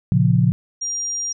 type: chord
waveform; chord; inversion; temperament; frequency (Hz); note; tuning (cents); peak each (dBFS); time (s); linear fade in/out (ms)
sine; Bb minor; none; equal with one note detuned; 116.54 / 138.59 / 175.63; Bb2 / Db3 / F3; 0 / 0 / +10; -17; 0.12-0.52; 0
type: tone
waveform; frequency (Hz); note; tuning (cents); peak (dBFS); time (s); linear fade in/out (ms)
sine; 5700; F8; +34; -22; 0.81-1.33; 10
effects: none